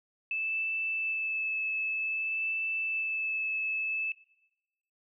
sine tone with vibrato, 2624 Hz, E7, 9 cents flat, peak -29 dBFS, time 0.31-4.12 s, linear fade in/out 2 ms, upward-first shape sine, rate 0.53 Hz, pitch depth 13 cents each way, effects noise-tail reverb RT60 1.0 s tail -22 dB re dry

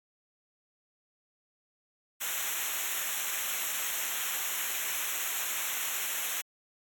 white noise with comb filter, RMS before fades -33 dBFS, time 2.2-6.42 s, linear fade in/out 20 ms, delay 0.21 ms, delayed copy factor -1, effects AAC 64 kbps

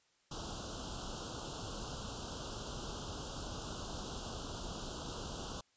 pink band-stop noise, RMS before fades -43 dBFS, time 0.31-5.61 s, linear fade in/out 5 ms, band 1500 to 2800 Hz, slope 96 dB/octave, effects white hiss -73 dBFS RMS until 5.76 s + resampled to 16000 Hz

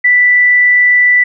sine tone with frequency modulation, 1975.5 Hz, B6, in tune, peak -5 dBFS, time 0.04-1.24 s, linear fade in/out 10 ms, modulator 27.2 Hz, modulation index 0.2, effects none

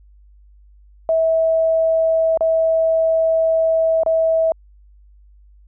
sine tone with dropouts, 649 Hz, E5, 27 cents flat, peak -13 dBFS, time 1.09-4.52 s, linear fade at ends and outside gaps 1 ms, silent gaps 2.374-2.408 / 4.034-4.062 s, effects added 50 Hz sine -45 dBFS peak until 5.67 s

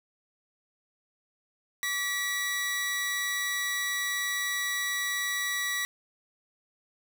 sawtooth tone pair together, 1152 / 1943 Hz, D6 / B6, -34 / -29 cents, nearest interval major sixth, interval 905 cents, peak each -36 / -25 dBFS, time 1.83-5.85 s, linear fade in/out 0 ms, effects none

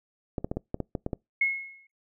clicks, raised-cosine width 2 ms, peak -16 dBFS, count 9, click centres 0.382 / 0.445 / 0.515 / 0.57 / 0.744 / 0.803 / 0.952 / 1.064 / 1.132 s
sine tone with exponential decay, 2172 Hz, C#7, 36 cents flat, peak -19 dBFS, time 1.41-1.87 s, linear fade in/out 5 ms, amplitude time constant 100 ms
effects noise-tail reverb RT60 0.2 s tail -26 dB re dry

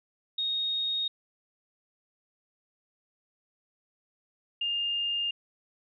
sine tone pair in turn, 3729 / 2815 Hz, A#7 / F7, 0 / +13 cents, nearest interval perfect fourth, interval 487 cents, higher first, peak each -27 dBFS, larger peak neither, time 0.38-1.08 / 4.61-5.31 s, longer neither, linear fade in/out 5 ms, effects none

